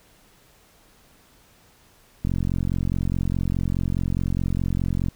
click train, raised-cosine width 5 ms, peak -12 dBFS, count 128, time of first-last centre 2.25-5.085 s, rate 44.8 Hz, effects pink hiss -56 dBFS RMS until 5.15 s

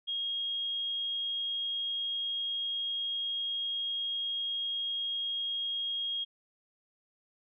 sine tone, 3264 Hz, G#7, 31 cents flat, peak -31 dBFS, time 0.07-6.25 s, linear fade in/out 20 ms, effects none

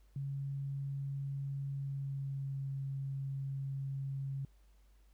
sine tone with pitch glide, 138.59 to 136.68 Hz, C#3 to C#3, 0 to -24 cents, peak -36 dBFS, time 0.16-4.45 s, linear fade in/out 2 ms, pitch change -24 cents, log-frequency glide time 1.71-2.68 s, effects added 50 Hz sine -61 dBFS peak until 5.13 s + pink hiss -75 dBFS RMS until 5.13 s

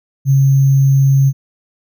sine tone with sample-and-hold, 136.2 Hz, C#3, 30 cents flat, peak -7 dBFS, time 0.25-1.33 s, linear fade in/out 50 ms, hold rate 6300 Hz, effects none

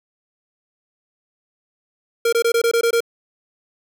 square tone bursts, 465.2 Hz, A#4, 4 cents flat, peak -15 dBFS, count 8, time 2.25-3.005 s, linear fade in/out 5 ms, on 76 ms, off 21 ms, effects none

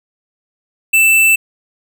square tone, 2654 Hz, E7, 11 cents sharp, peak -8 dBFS, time 0.93-1.36 s, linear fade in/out 10 ms, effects none

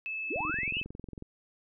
sine tone, 2610 Hz, E7, 18 cents flat, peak -33 dBFS, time 0.06-0.83 s, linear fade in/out 0 ms
sine tone with exponential growth, 311.1 Hz, D#4, in tune, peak -34 dBFS, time 0.2-0.51 s, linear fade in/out 5 ms, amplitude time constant 66 ms
sine linear sweep, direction up, 233.1 to 3090 Hz, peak -32 dBFS, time 0.3-0.81 s, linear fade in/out 10 ms
click train, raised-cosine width 3 ms, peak -29 dBFS, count 20, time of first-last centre 0.36-1.224 s, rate 22 Hz
effects none

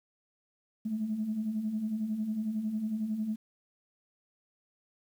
sine beating tone pair, 207.7 / 218.7 Hz, G#3 / A3, 0 / -10 cents, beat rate 11 Hz, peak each -38 / -30 dBFS, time 0.85-3.36 s, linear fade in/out 10 ms, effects tanh soft clip ceiling -23 dBFS + 10-bit

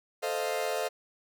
40% pulse chord, F dominant seventh, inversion first, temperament equal, 440 / 523.3 / 622.3 / 698.5 Hz, A4 / C5 / Eb5 / F5, 0 / 0 / 0 / 0 cents, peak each -34 dBFS, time 0.22-0.89 s, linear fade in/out 20 ms, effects none

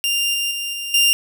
sawtooth tone with level steps, 2794 Hz, F7, in tune, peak -14 / -16 / -20 / -22 / -9 dBFS, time 0.04-1.13 s, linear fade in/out 0 ms, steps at 0.34 / 0.51 / 0.73 / 0.94 s, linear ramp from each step 2 ms, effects none

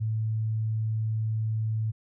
sine tone, 110 Hz, A2, in tune, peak -25 dBFS, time 0-1.92 s, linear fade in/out 20 ms, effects none

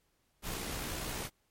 pink noise with amplitude modulation, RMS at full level -37 dBFS, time 0.42-1.3 s, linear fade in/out 50 ms, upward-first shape sine, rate 62.6 Hz, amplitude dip 35%, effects pink hiss -75 dBFS RMS until 1.5 s + MP3 64 kbps

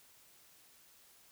silence, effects white hiss -63 dBFS RMS until 1.31 s

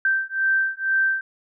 sine beating tone pair, 1561 / 1563.1 Hz, G6 / G6, -8 / -5 cents, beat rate 2.1 Hz, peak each -22 / -22 dBFS, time 0.05-1.21 s, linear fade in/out 2 ms, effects none

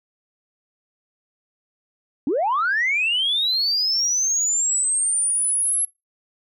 sine linear sweep, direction up, 244 to 11160 Hz, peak -17 dBFS, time 2.27-5.85 s, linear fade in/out 2 ms, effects noise-tail reverb RT60 0.2 s tail -24 dB re dry + tanh soft clip ceiling -14 dBFS

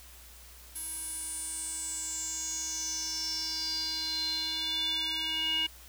square tone with band-pass filter sweep, 318.5 Hz, D#4, 41 cents sharp, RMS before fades -34 dBFS, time 0.75-5.67 s, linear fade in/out 10 ms, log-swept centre 11000 to 2800 Hz, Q 8.7, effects added 60 Hz sine -53 dBFS peak until 5.88 s + white hiss -53 dBFS RMS until 5.88 s

